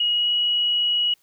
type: tone with pitch glide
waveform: sine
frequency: 2895 to 2913 Hz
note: F#7 to F#7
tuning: -38 to -28 cents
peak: -18 dBFS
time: 0-1.14 s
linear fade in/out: 5 ms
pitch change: +10 cents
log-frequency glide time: 0.12-0.31 s
effects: white hiss -63 dBFS RMS until 1.22 s